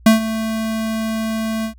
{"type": "tone with ADSR envelope", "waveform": "square", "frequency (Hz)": 221.6, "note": "A3", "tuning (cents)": 13, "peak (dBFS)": -6, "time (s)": [0.06, 1.74], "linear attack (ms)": 5, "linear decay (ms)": 130, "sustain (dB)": -14, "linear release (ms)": 97, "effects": ["added 60 Hz sine -41 dBFS peak until 1.78 s"]}